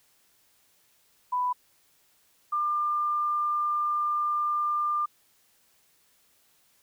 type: tone pair in turn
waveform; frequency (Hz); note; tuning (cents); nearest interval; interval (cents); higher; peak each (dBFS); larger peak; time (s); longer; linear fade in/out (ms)
sine; 993 / 1196.8; B5 / D6; +9 / +32; minor third; 323; second; -24; neither; 1.32-1.53 / 2.52-5.06; second; 10
effects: white hiss -65 dBFS RMS until 6.82 s